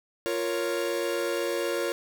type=chord; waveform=45% pulse; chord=Bb minor; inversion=second; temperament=equal; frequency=349.2 / 466.2 / 554.4 Hz; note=F4 / Bb4 / Db5; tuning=0 / 0 / 0 cents; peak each=-31 dBFS; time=0.26-1.92 s; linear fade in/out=0 ms; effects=none